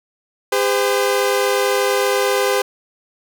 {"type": "tone pair together", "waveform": "sawtooth", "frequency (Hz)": [402.4, 511], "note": ["G4", "C5"], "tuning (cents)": [45, -41], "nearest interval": "major third", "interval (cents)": 414, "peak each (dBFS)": -14, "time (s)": [0.52, 2.62], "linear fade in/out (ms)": 5, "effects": []}